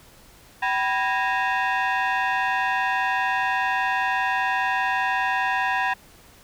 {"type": "tone with frequency modulation", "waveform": "sine", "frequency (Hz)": 108, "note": "A2", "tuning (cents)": -32, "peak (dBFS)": -19, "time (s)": [0.62, 5.94], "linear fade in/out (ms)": 10, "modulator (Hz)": 875, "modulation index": 2.4, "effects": ["tanh soft clip ceiling -17 dBFS", "pink hiss -51 dBFS RMS until 6.43 s"]}